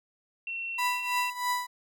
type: tone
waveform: sine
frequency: 2716 Hz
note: F7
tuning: 49 cents flat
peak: -32 dBFS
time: 0.47-1.3 s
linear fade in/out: 2 ms
type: tone with tremolo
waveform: 35% pulse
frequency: 987.8 Hz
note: B5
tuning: in tune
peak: -23 dBFS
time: 0.78-1.67 s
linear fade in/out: 10 ms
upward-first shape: triangle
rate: 3.1 Hz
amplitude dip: 85%
effects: none